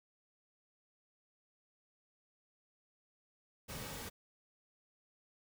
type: noise with comb filter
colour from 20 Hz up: pink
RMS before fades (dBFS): -45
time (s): 3.68-4.1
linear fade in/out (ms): 20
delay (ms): 2.9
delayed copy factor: -0.55
effects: none